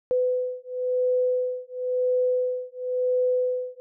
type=beating tone pair; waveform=sine; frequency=502 / 502.96 Hz; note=B4 / B4; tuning=+28 / +32 cents; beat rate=0.96 Hz; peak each=-25 dBFS; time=0.11-3.8 s; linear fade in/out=0 ms; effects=none